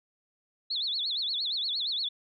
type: tone with vibrato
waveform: sine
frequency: 3860 Hz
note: B7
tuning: 40 cents flat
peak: -28 dBFS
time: 0.7-2.09 s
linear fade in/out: 10 ms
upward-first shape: sine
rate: 8.6 Hz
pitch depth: 230 cents each way
effects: none